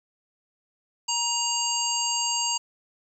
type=harmonic tone; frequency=940 Hz; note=A#5; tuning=14 cents sharp; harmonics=1 / 3 / 5 / 7 / 8; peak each=-30 / -30 / -30 / -30 / -30 dBFS; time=1.08-2.58 s; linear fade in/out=10 ms; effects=9-bit